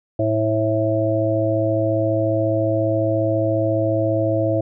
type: harmonic tone with a mistuned harmonic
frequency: 108.8 Hz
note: A2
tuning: 19 cents flat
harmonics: 1 / 3 / 5 / 6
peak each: -22 / -22 / -22 / -22 dBFS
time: 0.19-4.61 s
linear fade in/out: 5 ms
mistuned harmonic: 6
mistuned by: +15 cents
effects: none